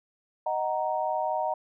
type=chord; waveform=sine; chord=D# minor; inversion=none; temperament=just; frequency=622.3 / 746.7 / 933.4 Hz; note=D#5 / F#5 / A#5; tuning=0 / +16 / +2 cents; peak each=-30 dBFS; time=0.46-1.54 s; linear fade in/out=5 ms; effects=none